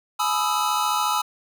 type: chord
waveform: square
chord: E major seventh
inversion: first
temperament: equal with one note detuned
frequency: 848.1 / 987.8 / 1244.5 / 1318.5 Hz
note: G#5 / B5 / D#6 / E6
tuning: +36 / 0 / 0 / 0 cents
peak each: -27 dBFS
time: 0.19-1.22 s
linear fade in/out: 10 ms
effects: none